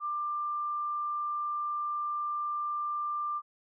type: tone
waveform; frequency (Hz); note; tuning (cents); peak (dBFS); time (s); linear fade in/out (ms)
sine; 1188; D6; +20; -30; 0-3.42; 50
effects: none